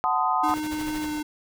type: chord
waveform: sine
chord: F# diminished seventh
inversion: none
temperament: equal with one note detuned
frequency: 740 / 880 / 1026.7 / 1244.5 Hz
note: F#5 / A5 / C6 / Eb6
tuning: 0 / 0 / -33 / 0 cents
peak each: -26 dBFS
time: 0.04-0.54 s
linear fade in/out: 0 ms
type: tone with pitch glide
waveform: square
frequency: 305.6 to 302.1 Hz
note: D#4 to D4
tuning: -31 to +49 cents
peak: -28 dBFS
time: 0.43-1.23 s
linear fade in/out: 10 ms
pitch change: -20 cents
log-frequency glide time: 1.01-1.09 s
type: noise with tremolo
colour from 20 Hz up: pink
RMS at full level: -37 dBFS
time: 0.48-1.08 s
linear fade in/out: 2 ms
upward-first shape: sine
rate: 13 Hz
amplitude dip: 95%
type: noise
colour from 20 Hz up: pink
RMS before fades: -43 dBFS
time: 0.71-1.21 s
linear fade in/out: 10 ms
effects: none